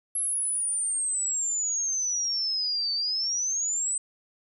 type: exponential two-way sweep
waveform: sine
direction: down then up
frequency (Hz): 11175 to 4529 to 8190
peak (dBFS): -25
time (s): 0.15-3.98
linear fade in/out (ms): 5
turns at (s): 2.93
effects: none